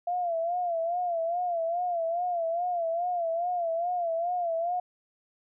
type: tone with vibrato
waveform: sine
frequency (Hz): 688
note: F5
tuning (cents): -26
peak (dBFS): -26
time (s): 0.07-4.8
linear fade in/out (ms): 5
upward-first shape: sine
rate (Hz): 2.4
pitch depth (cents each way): 84
effects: none